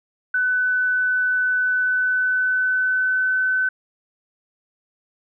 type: tone with pitch glide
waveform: sine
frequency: 1501 to 1515.8 Hz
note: F#6 to F#6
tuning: +24 to +41 cents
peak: -17 dBFS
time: 0.34-3.69 s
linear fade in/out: 5 ms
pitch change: +17 cents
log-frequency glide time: 1.7-3.39 s
effects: none